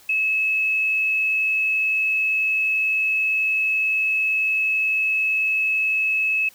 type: tone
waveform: sine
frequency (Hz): 2589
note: E7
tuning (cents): -32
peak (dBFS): -18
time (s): 0.09-6.49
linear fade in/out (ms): 5
effects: white hiss -51 dBFS RMS until 6.54 s